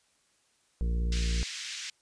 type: harmonic tone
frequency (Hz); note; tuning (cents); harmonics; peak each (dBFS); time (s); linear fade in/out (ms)
57.9; A#1; -11; 1 / 2 / 3 / 4 / 5 / 6 / 7 / 8; -26 / -44 / -38 / -49 / -52 / -52 / -54 / -48; 0.81-1.43; 0
type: band-pass noise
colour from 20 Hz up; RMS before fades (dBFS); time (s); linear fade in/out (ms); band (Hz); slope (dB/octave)
white; -39; 1.12-1.9; 2; 1800 to 6300; 24
effects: white hiss -69 dBFS RMS until 2.01 s + resampled to 22050 Hz